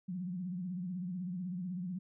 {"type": "tone with vibrato", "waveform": "sine", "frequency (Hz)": 180.6, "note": "F#3", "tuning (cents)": -42, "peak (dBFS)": -36, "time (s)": [0.08, 1.99], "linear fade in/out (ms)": 10, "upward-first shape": "sine", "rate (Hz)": 16, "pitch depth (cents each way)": 100, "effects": []}